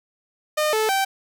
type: tone with pitch steps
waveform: sawtooth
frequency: 609 / 435.8 / 777 Hz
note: D#5 / A4 / G5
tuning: -37 / -17 / -16 cents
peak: -15 dBFS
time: 0.57-1.05 s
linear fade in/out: 10 ms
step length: 160 ms
effects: none